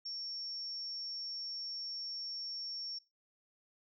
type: tone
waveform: sine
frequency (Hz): 5480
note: F8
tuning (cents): -34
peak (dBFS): -39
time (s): 0.05-2.99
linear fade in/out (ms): 10
effects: noise-tail reverb RT60 0.3 s tail -26 dB re dry